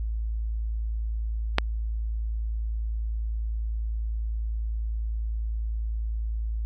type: click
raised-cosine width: 0.3 ms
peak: -3 dBFS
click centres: 1.584 s
effects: added 55 Hz sine -26 dBFS peak until 6.65 s